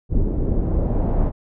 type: noise with low-pass filter sweep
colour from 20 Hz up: brown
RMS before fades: -19 dBFS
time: 0.09-1.32 s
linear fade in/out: 50 ms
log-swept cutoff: 350 to 830 Hz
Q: 1.4
effects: none